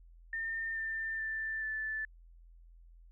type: tone with pitch steps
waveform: sine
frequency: 1811 / 1791.2 / 1771.7 / 1752.3 Hz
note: A6 / A6 / A6 / A6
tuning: +49 / +30 / +11 / -8 cents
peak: -34 dBFS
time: 0.33-2.05 s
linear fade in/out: 2 ms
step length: 430 ms
effects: added 42 Hz sine -54 dBFS peak until 3.11 s